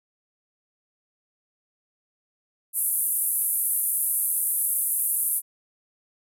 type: band-pass noise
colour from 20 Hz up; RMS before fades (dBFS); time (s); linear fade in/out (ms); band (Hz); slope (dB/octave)
pink; -25; 2.73-5.42; 50; 9900 to 13000; 48
effects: none